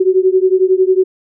sine beating tone pair, 370 / 381 Hz, F#4 / G4, 0 / -49 cents, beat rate 11 Hz, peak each -11 / -12 dBFS, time 0-1.04 s, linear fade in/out 10 ms, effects none

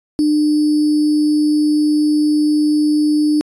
sine tone with sample-and-hold, 300.7 Hz, D4, 41 cents sharp, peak -11 dBFS, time 0.19-3.41 s, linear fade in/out 0 ms, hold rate 4900 Hz, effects resampled to 22050 Hz

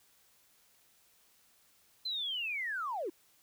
triangle linear sweep, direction down, 4123 to 304.1 Hz, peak -30 dBFS, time 2.05-3.1 s, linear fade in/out 10 ms, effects tanh soft clip ceiling -32 dBFS + white hiss -67 dBFS RMS until 3.42 s

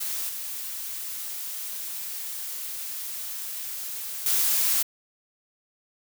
blue noise with level steps, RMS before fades -30 / -34 / -23 dBFS, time 0-4.83 s, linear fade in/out 10 ms, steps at 0.29 / 4.26 s, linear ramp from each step 2 ms, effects none

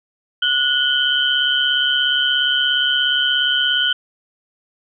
sine tone cluster, 1461 / 3008 / 3145 Hz, F#6 / F#7 / G7, -22 / +28 / +5 cents, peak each -19 dBFS, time 0.42-3.93 s, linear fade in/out 5 ms, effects none

